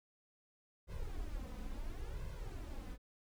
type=noise with flanger; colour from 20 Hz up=brown; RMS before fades=-43 dBFS; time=0.87-2.98 s; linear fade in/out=50 ms; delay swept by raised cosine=1.9 to 4 ms; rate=0.72 Hz; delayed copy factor=+0.7; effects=none